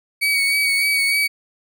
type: tone with vibrato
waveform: 35% pulse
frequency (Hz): 2251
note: C#7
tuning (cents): +26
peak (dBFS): -14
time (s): 0.21-1.28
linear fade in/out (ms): 20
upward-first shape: sine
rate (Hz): 3.3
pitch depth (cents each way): 25
effects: none